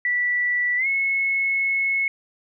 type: tone with pitch glide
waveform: sine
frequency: 1961 to 2188 Hz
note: B6 to C#7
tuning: -13 to -23 cents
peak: -19 dBFS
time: 0.05-2.08 s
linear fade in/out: 2 ms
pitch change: +190 cents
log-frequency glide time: 0.77-0.87 s
effects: none